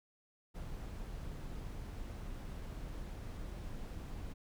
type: noise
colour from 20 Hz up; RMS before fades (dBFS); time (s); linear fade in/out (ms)
brown; -44; 0.54-4.34; 20
effects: none